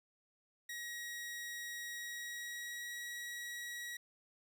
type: tone with pitch glide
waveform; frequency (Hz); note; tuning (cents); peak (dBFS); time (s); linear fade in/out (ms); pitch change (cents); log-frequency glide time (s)
sawtooth; 1900 to 1915.4; A#6 to A#6; +33 to +46; -39; 0.69-3.97; 5; +13; 1.91-3.08
effects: none